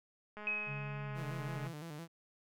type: click train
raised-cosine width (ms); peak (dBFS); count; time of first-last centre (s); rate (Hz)
0.5; -33; 274; 0.37-1.67; 210
type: tone with exponential decay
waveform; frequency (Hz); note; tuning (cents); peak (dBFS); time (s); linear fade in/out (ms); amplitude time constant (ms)
sine; 2541; D#7; +36; -31; 0.47-1.35; 1; 190
type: tone with pitch glide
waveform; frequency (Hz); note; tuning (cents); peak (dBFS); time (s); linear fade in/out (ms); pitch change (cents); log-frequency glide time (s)
sine; 141.6 to 134.89; C#3 to C#3; +37 to -47; -40; 0.66-1.73; 50; -84; 1.06-1.13
type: tone with vibrato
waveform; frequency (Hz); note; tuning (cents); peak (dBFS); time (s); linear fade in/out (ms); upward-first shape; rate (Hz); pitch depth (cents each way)
sawtooth; 157.9; D#3; +26; -40; 1.14-2.08; 50; square; 5.9; 99
effects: none